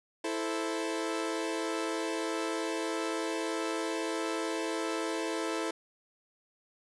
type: chord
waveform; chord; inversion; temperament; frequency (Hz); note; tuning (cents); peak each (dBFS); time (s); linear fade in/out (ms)
sawtooth; A minor; second; equal; 329.6 / 440 / 523.3; E4 / A4 / C5; 0 / 0 / 0; -30 / -32 / -35; 0.24-5.71; 5
effects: resampled to 24000 Hz